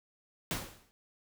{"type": "noise with exponential decay", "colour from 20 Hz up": "pink", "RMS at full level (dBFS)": -32, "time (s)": [0.51, 0.91], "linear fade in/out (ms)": 0, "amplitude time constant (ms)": 85, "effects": []}